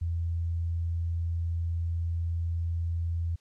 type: tone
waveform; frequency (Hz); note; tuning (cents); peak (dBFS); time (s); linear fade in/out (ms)
sine; 84.1; E2; +35; -27; 0.01-3.36; 10
effects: white hiss -69 dBFS RMS until 3.4 s + low-pass 7000 Hz 12 dB/octave